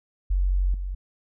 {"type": "tone with level steps", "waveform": "sine", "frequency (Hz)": 46.25, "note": "F#1", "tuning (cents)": 0, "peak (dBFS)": [-19, -27], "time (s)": [0.3, 0.95], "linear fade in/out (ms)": 10, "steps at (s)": 0.74, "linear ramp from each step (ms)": 2, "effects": []}